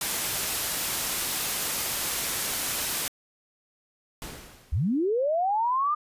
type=noise; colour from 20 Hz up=white; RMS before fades=-28 dBFS; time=0.01-3.08 s; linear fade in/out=2 ms
type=noise with exponential decay; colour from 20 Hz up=pink; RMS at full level=-36 dBFS; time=4.22-5.1 s; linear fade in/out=0 ms; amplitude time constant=190 ms
type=linear sweep; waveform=sine; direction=up; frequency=56.4 to 1225 Hz; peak=-22 dBFS; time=4.72-5.95 s; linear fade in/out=10 ms
effects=resampled to 32000 Hz